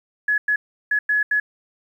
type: tone bursts at uneven times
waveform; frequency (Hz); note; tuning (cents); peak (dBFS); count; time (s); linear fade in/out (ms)
sine; 1694; G#6; +34; -16; 5; 0.28-0.38 / 0.48-0.56 / 0.91-0.99 / 1.09-1.23 / 1.31-1.4; 5
effects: 9-bit